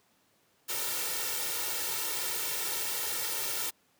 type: noise with comb filter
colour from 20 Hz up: white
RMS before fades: -33 dBFS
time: 0.68-3.71 s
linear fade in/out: 20 ms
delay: 2.2 ms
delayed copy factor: +0.85
effects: pink hiss -68 dBFS RMS until 3.99 s + high-pass 150 Hz 12 dB/octave